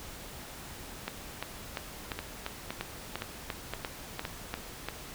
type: two click trains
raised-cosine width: 0.3 ms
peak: -18 / -17 dBFS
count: 5 / 12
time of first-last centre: 2.19-4.252 / 1.08-4.886 s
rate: 1.94 / 2.89 Hz
effects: pink hiss -45 dBFS RMS until 5.14 s